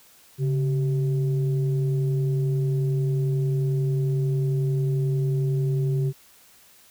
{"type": "tone pair together", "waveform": "sine", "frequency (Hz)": [138.59, 384.6], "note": ["C#3", "G4"], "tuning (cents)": [0, -33], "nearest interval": "octave + tritone", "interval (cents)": 1767, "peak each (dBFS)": [-20, -30], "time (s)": [0.38, 6.13], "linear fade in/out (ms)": 50, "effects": ["tanh soft clip ceiling -14 dBFS", "white hiss -54 dBFS RMS until 6.9 s"]}